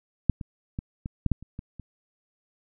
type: clicks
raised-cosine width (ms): 5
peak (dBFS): -6 / -21 / -18 / -20 / -11 / -10 / -30 / -23 / -27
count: 9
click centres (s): 0.297 / 0.412 / 0.789 / 1.059 / 1.263 / 1.317 / 1.426 / 1.591 / 1.797
effects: none